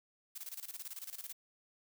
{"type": "noise with tremolo", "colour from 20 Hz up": "blue", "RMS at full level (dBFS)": -44, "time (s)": [0.35, 1.33], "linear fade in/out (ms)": 10, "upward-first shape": "square", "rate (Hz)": 18, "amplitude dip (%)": 80, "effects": []}